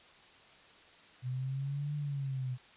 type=exponential two-way sweep; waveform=sine; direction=up then down; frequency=124.6 to 148.5 to 124.6 Hz; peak=-33 dBFS; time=1.22-2.58 s; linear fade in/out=50 ms; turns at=1.95 s; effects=white hiss -58 dBFS RMS until 2.76 s + resampled to 8000 Hz